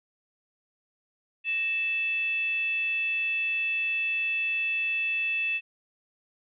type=tone with frequency modulation; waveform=sine; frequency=2637 Hz; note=E7; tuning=in tune; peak=-25 dBFS; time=1.44-5.61 s; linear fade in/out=50 ms; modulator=777 Hz; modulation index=0.26; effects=none